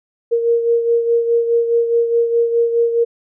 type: beating tone pair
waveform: sine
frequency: 466.2 / 471 Hz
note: A#4 / A#4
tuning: 0 / +18 cents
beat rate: 4.8 Hz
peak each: -13 / -21 dBFS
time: 0.31-3.05 s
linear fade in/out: 20 ms
effects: none